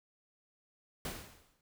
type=noise with exponential decay; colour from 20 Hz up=pink; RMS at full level=-38 dBFS; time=1.05-1.61 s; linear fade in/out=2 ms; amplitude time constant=120 ms; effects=none